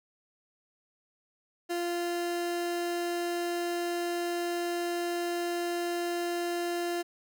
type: tone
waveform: 30% pulse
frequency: 346.8 Hz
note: F4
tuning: 12 cents flat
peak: -27 dBFS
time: 1.69-7.03 s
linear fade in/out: 20 ms
effects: none